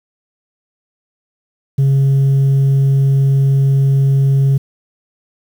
sine tone, 136.8 Hz, C#3, 23 cents flat, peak -6 dBFS, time 1.78-4.58 s, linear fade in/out 10 ms, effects tanh soft clip ceiling -8 dBFS + 7-bit

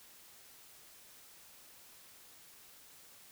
silence, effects white hiss -58 dBFS RMS until 3.31 s

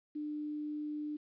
sine tone with quantisation, 299.4 Hz, D4, 33 cents sharp, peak -36 dBFS, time 0.15-1.17 s, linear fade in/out 10 ms, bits 11, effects resampled to 11025 Hz

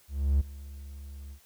triangle tone with ADSR envelope, 70 Hz, C#2, 18 cents sharp, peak -17 dBFS, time 0.08-1.4 s, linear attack 320 ms, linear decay 18 ms, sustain -21 dB, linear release 84 ms, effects tanh soft clip ceiling -13 dBFS + white hiss -61 dBFS RMS until 1.45 s

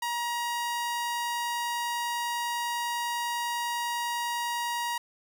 sawtooth tone, 950 Hz, A#5, 33 cents sharp, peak -25 dBFS, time 0.02-4.98 s, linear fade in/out 5 ms, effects none

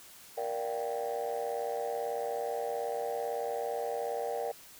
sine chord, G minor seventh, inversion first, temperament just, 470.4 / 588 / 705.6 / 784 Hz, Bb4 / D5 / F5 / G5, +16 / +2 / +18 / 0 cents, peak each -34 / -36 / -38 / -37 dBFS, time 0.37-4.52 s, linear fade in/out 10 ms, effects tanh soft clip ceiling -26 dBFS + white hiss -53 dBFS RMS until 4.79 s

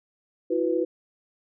sine chord, E suspended second, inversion none, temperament equal with one note detuned, 329.6 / 363.8 / 493.9 Hz, E4 / F#4 / B4, 0 / -29 / 0 cents, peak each -26 dBFS, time 0.5-0.85 s, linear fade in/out 10 ms, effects none

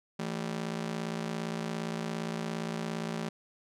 sawtooth ring-modulated tone, 194.5 Hz, G3, 13 cents flat, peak -26 dBFS, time 0.19-3.29 s, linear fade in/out 5 ms, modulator 28.7 Hz, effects low-pass 8000 Hz 12 dB/octave

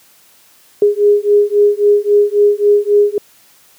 sine beating tone pair, 410.1 / 413.8 Hz, G#4 / G#4, -22 / -6 cents, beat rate 3.7 Hz, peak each -11 dBFS, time 0.82-3.18 s, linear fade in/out 2 ms, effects white hiss -48 dBFS RMS until 3.78 s + high-pass 100 Hz 12 dB/octave

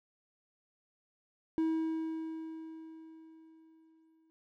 triangle tone with exponential decay, 321.4 Hz, E4, 44 cents flat, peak -25 dBFS, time 1.58-4.3 s, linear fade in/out 0 ms, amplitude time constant 590 ms, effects none

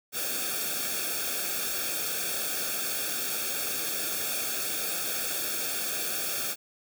white noise with comb filter, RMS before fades -31 dBFS, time 0.12-6.56 s, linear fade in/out 50 ms, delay 1 ms, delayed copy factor -0.9, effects none

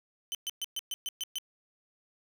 sawtooth tone bursts, 3054 Hz, G7, 46 cents flat, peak -29 dBFS, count 8, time 0.32-1.384 s, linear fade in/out 0 ms, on 28 ms, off 120 ms, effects none

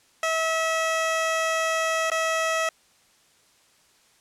15% pulse tone with dropouts, 647 Hz, E5, 32 cents flat, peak -16 dBFS, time 0.23-2.69 s, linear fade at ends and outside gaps 2 ms, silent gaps 2.101-2.116 s, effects white hiss -60 dBFS RMS until 4.2 s + low-pass 9000 Hz 12 dB/octave

